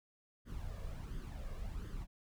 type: noise with flanger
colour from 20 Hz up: brown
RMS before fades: -43 dBFS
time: 0.45-2.07 s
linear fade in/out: 50 ms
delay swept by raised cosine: 0.61 to 1.81 ms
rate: 1.4 Hz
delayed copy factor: +0.6
effects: none